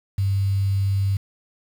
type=tone with quantisation; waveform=sine; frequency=98 Hz; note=G2; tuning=in tune; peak=-18 dBFS; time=0.18-1.17 s; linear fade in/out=5 ms; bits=7; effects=none